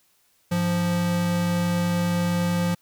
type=tone pair together; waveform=square; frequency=103.82 / 174.61 Hz; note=G#2 / F3; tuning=0 / 0 cents; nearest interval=major sixth; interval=900 cents; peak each=-31 / -22 dBFS; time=0.51-2.75 s; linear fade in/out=10 ms; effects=white hiss -64 dBFS RMS until 2.81 s